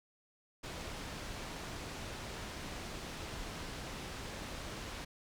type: low-pass noise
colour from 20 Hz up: pink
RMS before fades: -44 dBFS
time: 0.63-5.05 s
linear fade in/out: 10 ms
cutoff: 6700 Hz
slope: 12 dB/octave
effects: none